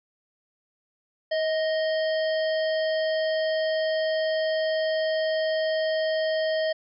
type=harmonic tone with a mistuned harmonic; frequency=633 Hz; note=D#5; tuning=30 cents sharp; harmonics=1 / 3 / 5 / 7 / 8; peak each=-23 / -33 / -37 / -40 / -41 dBFS; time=1.31-6.73 s; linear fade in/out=10 ms; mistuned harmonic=3; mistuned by=-33 cents; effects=none